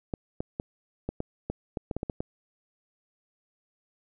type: clicks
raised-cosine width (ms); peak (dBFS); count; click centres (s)
2; -17; 12; 0.138 / 0.405 / 0.599 / 1.09 / 1.204 / 1.5 / 1.772 / 1.912 / 1.966 / 2.031 / 2.098 / 2.205
effects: none